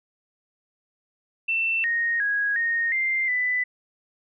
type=tone with pitch steps; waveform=sine; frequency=2680 / 1862 / 1654 / 1854 / 2093 / 1993 Hz; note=E7 / A#6 / G#6 / A#6 / C7 / B6; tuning=+28 / -2 / -8 / -10 / 0 / +15 cents; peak=-21 dBFS; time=1.48-3.64 s; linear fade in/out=10 ms; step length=360 ms; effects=none